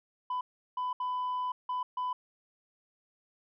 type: tone bursts at uneven times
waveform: sine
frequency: 1000 Hz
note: B5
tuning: 21 cents sharp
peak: -28 dBFS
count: 5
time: 0.3-0.41 / 0.77-0.93 / 1-1.52 / 1.69-1.83 / 1.97-2.13 s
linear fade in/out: 5 ms
effects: tanh soft clip ceiling -29 dBFS